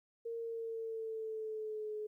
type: tone with pitch glide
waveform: sine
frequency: 461.4 to 425.6 Hz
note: A#4 to G#4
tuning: -18 to +42 cents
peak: -38 dBFS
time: 0.25-2.07 s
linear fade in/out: 10 ms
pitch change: -140 cents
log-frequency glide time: 0.37-1.95 s
effects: 13-bit